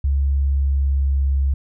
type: tone with pitch glide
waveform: sine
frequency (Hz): 69.3 to 68.35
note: C#2 to C#2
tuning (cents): 0 to -24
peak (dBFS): -15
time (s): 0.04-1.54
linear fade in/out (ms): 5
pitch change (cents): -24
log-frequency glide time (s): 0.16-1.35
effects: none